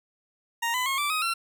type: tone with pitch steps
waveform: 20% pulse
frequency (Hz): 932.3 / 1005 / 1083.4 / 1167.9 / 1258.9 / 1357.1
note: A#5 / B5 / C#6 / D6 / D#6 / E6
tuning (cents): 0 / +30 / -40 / -10 / +20 / +50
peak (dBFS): -20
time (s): 0.62-1.34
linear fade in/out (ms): 10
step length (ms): 120
effects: none